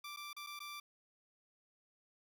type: tone with dropouts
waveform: 15% pulse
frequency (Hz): 1174.7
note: D6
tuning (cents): 0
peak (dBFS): -39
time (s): 0.04-0.8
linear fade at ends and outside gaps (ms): 5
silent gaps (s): 0.163-0.17 / 0.331-0.365 / 0.465-0.469 / 0.592-0.602
effects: none